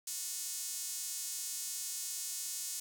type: tone with high-pass filter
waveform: sawtooth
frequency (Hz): 362.8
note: F#4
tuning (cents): -34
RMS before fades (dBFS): -40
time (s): 0.07-2.8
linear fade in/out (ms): 5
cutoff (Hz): 7000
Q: 1.5
effects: none